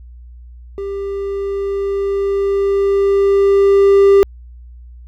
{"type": "tone with level ramp", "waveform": "triangle", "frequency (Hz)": 396.3, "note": "G4", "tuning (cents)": 19, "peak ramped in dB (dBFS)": [-19, -3], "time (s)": [0.78, 4.23], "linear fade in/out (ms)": 0, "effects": ["added 60 Hz sine -34 dBFS peak until 5.07 s"]}